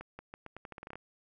accelerating click train, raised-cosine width 0.5 ms, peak -29 dBFS, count 13, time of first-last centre 0.01-0.956 s, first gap 180 ms, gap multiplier 0.83, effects none

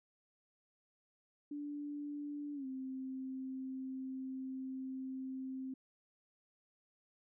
sine tone with pitch glide, 291.3 to 262.5 Hz, D4 to C4, -14 to +6 cents, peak -40 dBFS, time 1.51-5.74 s, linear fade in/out 5 ms, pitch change -180 cents, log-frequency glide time 2.54-2.66 s, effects none

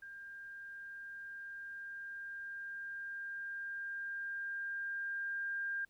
sine tone with level ramp, 1600 Hz, G6, 35 cents sharp, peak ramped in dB -47 to -35 dBFS, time 0.02-5.85 s, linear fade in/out 5 ms, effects pink hiss -75 dBFS RMS until 5.89 s

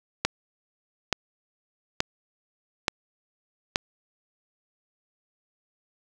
click train, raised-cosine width 0.2 ms, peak -4 dBFS, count 5, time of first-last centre 0.25-3.759 s, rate 1.14 Hz, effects none

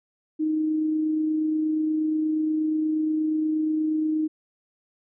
sine tone with amplitude modulation, 311.1 Hz, D#4, in tune, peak -20 dBFS, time 0.39-4.28 s, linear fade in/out 20 ms, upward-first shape sine, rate 28.4 Hz, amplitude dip 25%, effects none

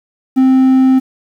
triangle tone, 261.6 Hz, C4, in tune, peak -4 dBFS, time 0.36-1 s, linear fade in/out 20 ms, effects 7-bit

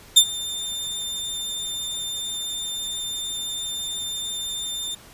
sawtooth tone with ADSR envelope, 3597 Hz, A7, 37 cents sharp, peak -4 dBFS, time 0.16-4.95 s, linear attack 13 ms, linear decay 69 ms, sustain -20 dB, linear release 7 ms, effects pink hiss -47 dBFS RMS until 5.13 s + resampled to 32000 Hz

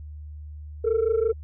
sine tone pair together, 435.8 / 461.7 Hz, A4 / A#4, -17 / -17 cents, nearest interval minor second, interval 100 cents, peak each -21 dBFS, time 0.84-1.33 s, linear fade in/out 10 ms, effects tanh soft clip ceiling -16 dBFS + added 75 Hz sine -36 dBFS peak until 1.43 s

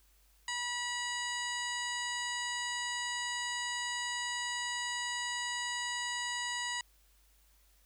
harmonic tone, 970 Hz, B5, 31 cents flat, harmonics 1 / 2 / 3 / 4 / 5 / 7 / 8 / 9, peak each -41 / -38 / -42 / -45 / -45 / -43 / -49 / -50 dBFS, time 0.48-6.81 s, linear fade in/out 2 ms, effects added 50 Hz sine -65 dBFS peak until 7.85 s + white hiss -69 dBFS RMS until 7.85 s

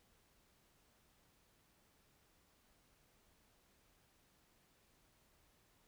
silence, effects pink hiss -73 dBFS RMS until 5.87 s

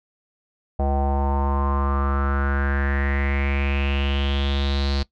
square tone with low-pass filter sweep, 69.5 Hz, C#2, 5 cents sharp, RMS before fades -22 dBFS, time 0.79-5.03 s, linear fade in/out 5 ms, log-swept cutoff 710 to 4400 Hz, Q 6.5, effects noise-tail reverb RT60 0.1 s tail -19 dB re dry

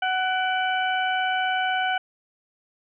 harmonic tone with a mistuned harmonic, 746 Hz, F#5, 14 cents sharp, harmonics 1 / 2 / 3 / 4, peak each -24 / -26 / -33 / -31 dBFS, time 0.02-1.98 s, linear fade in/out 5 ms, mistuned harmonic 3, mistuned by +59 cents, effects none

